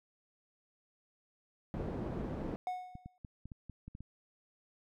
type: low-pass noise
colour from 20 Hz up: white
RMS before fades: -39 dBFS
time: 1.74-2.56 s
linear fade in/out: 0 ms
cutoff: 370 Hz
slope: 12 dB/octave
type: tone with exponential decay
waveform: triangle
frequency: 732 Hz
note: F#5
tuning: 19 cents flat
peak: -30 dBFS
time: 2.67-3.18 s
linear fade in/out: 1 ms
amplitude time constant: 110 ms
type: clicks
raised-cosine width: 5 ms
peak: -34 dBFS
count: 9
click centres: 2.954 / 3.06 / 3.248 / 3.456 / 3.518 / 3.697 / 3.88 / 3.951 / 4.006 s
effects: none